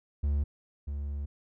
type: tone pair in turn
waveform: triangle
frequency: 72 / 71.59 Hz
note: D2 / D2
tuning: -34 / -44 cents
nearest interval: unison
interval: 10 cents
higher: first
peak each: -23 / -30 dBFS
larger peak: first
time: 0.23-0.44 / 0.87-1.26 s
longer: second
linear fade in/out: 10 ms
effects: none